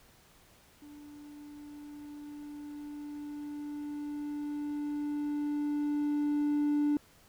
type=tone with level ramp; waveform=triangle; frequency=293.7 Hz; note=D4; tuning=in tune; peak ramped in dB=-46 to -22 dBFS; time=0.82-6.97 s; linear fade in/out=2 ms; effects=tanh soft clip ceiling -20 dBFS + pink hiss -61 dBFS RMS until 7.28 s